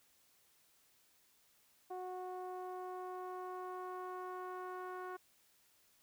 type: tone with low-pass filter sweep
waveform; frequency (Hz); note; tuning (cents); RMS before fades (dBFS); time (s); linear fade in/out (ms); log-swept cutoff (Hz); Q
sawtooth; 366.7; F#4; -15; -45; 1.9-5.17; 10; 840 to 1300; 3
effects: white hiss -71 dBFS RMS until 6.02 s